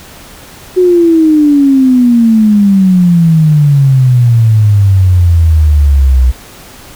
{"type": "exponential sweep", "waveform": "sine", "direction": "down", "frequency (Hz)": [370, 61.74], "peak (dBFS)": -3, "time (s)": [0.76, 6.32], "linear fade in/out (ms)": 20, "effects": ["pink hiss -33 dBFS RMS until 6.95 s"]}